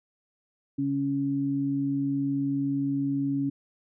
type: tone pair together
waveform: sine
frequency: 139.1 / 278.2 Hz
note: C#3 / C#4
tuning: +6 / +6 cents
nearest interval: octave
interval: 1200 cents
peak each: -32 / -25 dBFS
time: 0.78-3.5 s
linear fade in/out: 10 ms
effects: none